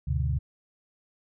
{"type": "tone cluster", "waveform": "sine", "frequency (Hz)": [74, 96.8, 126.9, 147.9], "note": ["D2", "G2", "B2", "D3"], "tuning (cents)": [14, -21, 47, 13], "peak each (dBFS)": [-27, -34, -29, -32], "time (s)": [0.07, 0.39], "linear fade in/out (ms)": 10, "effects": []}